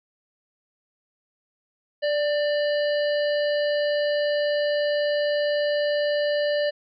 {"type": "harmonic tone with a mistuned harmonic", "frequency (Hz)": 587.3, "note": "D5", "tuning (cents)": 0, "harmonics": [1, 3, 5, 7, 8], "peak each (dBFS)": [-21, -31, -35, -38, -39], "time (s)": [2.02, 6.71], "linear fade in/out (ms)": 20, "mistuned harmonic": 3, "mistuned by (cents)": 23, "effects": []}